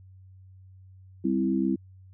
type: chord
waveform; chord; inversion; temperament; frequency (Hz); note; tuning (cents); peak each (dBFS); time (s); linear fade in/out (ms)
sine; C major; second; equal; 196 / 261.6 / 329.6; G3 / C4 / E4; 0 / 0 / 0; -27; 1.24-1.76; 10
effects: added 94 Hz sine -48 dBFS peak until 2.13 s